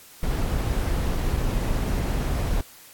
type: noise with dropouts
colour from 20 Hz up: brown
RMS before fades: -24 dBFS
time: 0.23-2.61 s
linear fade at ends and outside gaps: 2 ms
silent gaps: 1.367-1.371 s
effects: white hiss -48 dBFS RMS until 2.93 s + AAC 64 kbps